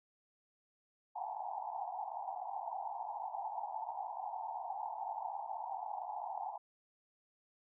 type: band-pass noise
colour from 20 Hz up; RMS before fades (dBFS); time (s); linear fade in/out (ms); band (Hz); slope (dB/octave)
white; -42; 1.15-6.58; 10; 710 to 920; 96
effects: none